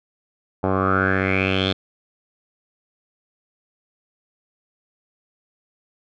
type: tone with low-pass filter sweep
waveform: 10% pulse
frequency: 95.2 Hz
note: F#2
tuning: 50 cents sharp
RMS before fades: -20 dBFS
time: 0.63-1.73 s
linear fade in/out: 10 ms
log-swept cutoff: 900 to 3700 Hz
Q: 7.1
effects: none